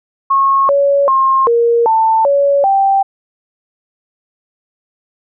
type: tone with pitch steps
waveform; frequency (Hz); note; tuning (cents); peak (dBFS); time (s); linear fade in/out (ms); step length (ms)
sine; 1090 / 562 / 1067 / 468.8 / 890 / 563 / 783; C#6 / C#5 / C6 / A#4 / A5 / C#5 / G5; -29 / +24 / +34 / +10 / +20 / +27 / -2; -8; 0.3-3.03; 10; 390
effects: none